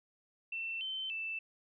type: tone with pitch steps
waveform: sine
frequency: 2685 / 3083 / 2651 Hz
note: E7 / G7 / E7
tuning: +31 / -29 / +9 cents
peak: -36 dBFS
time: 0.52-1.39 s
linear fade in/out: 5 ms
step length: 290 ms
effects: none